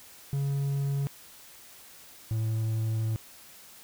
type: tone pair in turn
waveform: triangle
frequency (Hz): 139.5 / 111.02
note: C#3 / A2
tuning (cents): +11 / +16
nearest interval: major third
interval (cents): 395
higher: first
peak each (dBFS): -24 / -24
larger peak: neither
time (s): 0.33-1.07 / 2.31-3.16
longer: second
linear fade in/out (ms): 0
effects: white hiss -51 dBFS RMS until 3.83 s